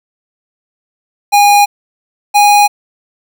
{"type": "tone pair in turn", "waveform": "square", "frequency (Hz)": [818, 822.7], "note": ["G#5", "G#5"], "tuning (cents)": [-26, -17], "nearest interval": "unison", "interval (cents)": 9, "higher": "second", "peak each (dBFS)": -5, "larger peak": "neither", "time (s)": [[1.32, 1.66], [2.34, 2.68]], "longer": "neither", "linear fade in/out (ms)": 20, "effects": ["7-bit"]}